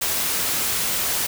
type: noise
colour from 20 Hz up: white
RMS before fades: -23 dBFS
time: 0.01-1.27 s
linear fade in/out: 10 ms
effects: none